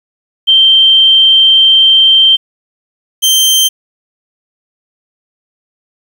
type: tone pair in turn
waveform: sine / sawtooth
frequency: 3136 / 3136 Hz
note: G7 / G7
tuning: 0 / 0 cents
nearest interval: unison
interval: 0 cents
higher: neither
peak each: -3 dBFS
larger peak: neither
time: 0.47-2.37 / 3.22-3.69 s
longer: first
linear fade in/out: 20 ms
effects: 7-bit